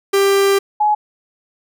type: tone pair in turn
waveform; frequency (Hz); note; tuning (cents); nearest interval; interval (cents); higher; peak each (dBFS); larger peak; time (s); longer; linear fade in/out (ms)
45% pulse / sine; 394.9 / 843.1; G4 / G#5; +13 / +26; octave + minor second; 1313; second; -11; neither; 0.13-0.59 / 0.8-0.95; first; 10
effects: none